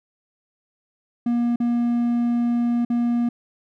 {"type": "tone with dropouts", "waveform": "triangle", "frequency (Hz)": 238.1, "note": "A#3", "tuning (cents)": 37, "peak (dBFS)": -16, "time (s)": [1.26, 3.29], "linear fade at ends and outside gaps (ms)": 5, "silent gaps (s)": [[1.56, 1.601], [2.85, 2.9]], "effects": []}